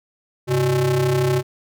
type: ring-modulated tone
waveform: square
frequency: 119.3 Hz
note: A#2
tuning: 41 cents sharp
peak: -14 dBFS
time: 0.47-1.43 s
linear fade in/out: 50 ms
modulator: 255 Hz
effects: none